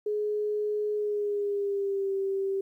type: tone with pitch glide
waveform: sine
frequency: 420 to 389.6 Hz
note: G#4 to G4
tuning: +19 to -11 cents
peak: -26 dBFS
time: 0.06-2.61 s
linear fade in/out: 5 ms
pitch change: -130 cents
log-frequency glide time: 0.96-2.13 s
effects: 11-bit